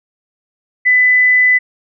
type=tone; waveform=sine; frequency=2000 Hz; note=B6; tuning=21 cents sharp; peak=-7 dBFS; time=0.85-1.59 s; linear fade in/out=20 ms; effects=none